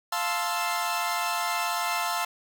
sawtooth chord, F major seventh, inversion none, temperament equal, 698.5 / 880 / 1046.5 / 1318.5 Hz, F5 / A5 / C6 / E6, 0 / 0 / 0 / 0 cents, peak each -28 dBFS, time 0.12-2.25 s, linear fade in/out 5 ms, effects none

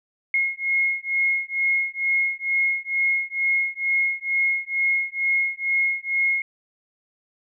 sine beating tone pair, 2157 / 2159.2 Hz, C#7 / C#7, -48 / -46 cents, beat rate 2.2 Hz, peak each -23 dBFS, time 0.34-6.42 s, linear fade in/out 2 ms, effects none

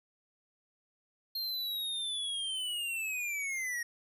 square linear sweep, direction down, 4222 to 1864.7 Hz, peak -34 dBFS, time 1.35-3.83 s, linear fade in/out 5 ms, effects resampled to 32000 Hz

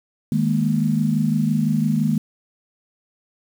sine chord, D# suspended fourth, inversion none, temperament just, 155.56 / 207.4 / 233.3 Hz, D#3 / G#3 / A#3, 0 / -2 / +2 cents, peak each -21 dBFS, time 0.32-2.18 s, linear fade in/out 2 ms, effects 7-bit

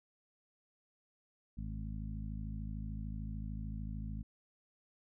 harmonic tone with a mistuned harmonic, 53.4 Hz, G#1, 49 cents sharp, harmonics 1 / 2 / 3 / 4 / 5, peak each -41 / -45 / -47 / -47 / -55 dBFS, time 1.57-4.23 s, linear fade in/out 10 ms, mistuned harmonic 5, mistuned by -17 cents, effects none

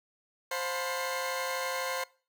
20% pulse tone cluster, 526 / 712 / 881 / 1000 / 2128 Hz, C5 / F5 / A5 / B5 / C7, +9 / +33 / +2 / +21 / +29 cents, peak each -29 / -35 / -38 / -36 / -34 dBFS, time 0.51-2.04 s, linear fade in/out 5 ms, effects noise-tail reverb RT60 0.4 s tail -23 dB re dry

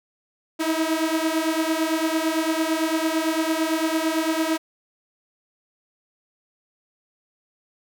sawtooth beating tone pair, 316.1 / 325 Hz, D#4 / E4, +27 / -24 cents, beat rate 8.9 Hz, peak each -20 dBFS, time 0.59-4.58 s, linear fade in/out 20 ms, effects none

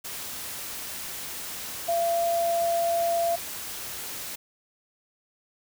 sine tone in noise, 680 Hz, F5, 46 cents flat, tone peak -22 dBFS, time 1.88-3.36 s, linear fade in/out 10 ms, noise white, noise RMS -36 dBFS, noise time 0.04-4.36 s, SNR +11 dB, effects none

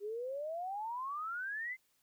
sine exponential sweep, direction up, 398.5 to 2100 Hz, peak -37 dBFS, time 0-1.77 s, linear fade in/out 50 ms, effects white hiss -75 dBFS RMS until 2.02 s

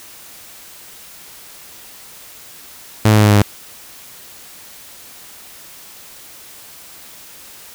sawtooth tone with pitch steps, 108.3 / 107.06 / 105.83 / 104.61 / 103.41 / 102.22 Hz, A2 / A2 / G#2 / G#2 / G#2 / G#2, -27 / -47 / +33 / +13 / -7 / -27 cents, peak -4 dBFS, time 3.05-3.422 s, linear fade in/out 5 ms, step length 62 ms, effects white hiss -39 dBFS RMS until 7.74 s

